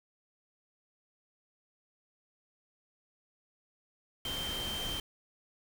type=tone in noise; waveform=sine; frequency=3136 Hz; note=G7; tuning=in tune; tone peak=-36 dBFS; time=4.25-5 s; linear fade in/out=2 ms; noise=pink; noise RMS=-40 dBFS; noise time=4.25-5 s; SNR=+1 dB; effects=none